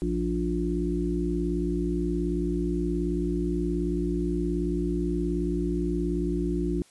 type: harmonic tone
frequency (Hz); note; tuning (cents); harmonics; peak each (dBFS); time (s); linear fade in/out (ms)
58.7; A#1; +13; 1 / 3 / 5 / 6; -30 / -30 / -30 / -30; 0.02-6.82; 0
effects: white hiss -58 dBFS RMS until 6.9 s + resampled to 24000 Hz